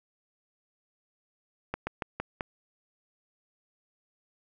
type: slowing click train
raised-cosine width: 0.5 ms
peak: -16 dBFS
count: 5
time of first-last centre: 1.74-2.408 s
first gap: 130 ms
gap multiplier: 1.17
effects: none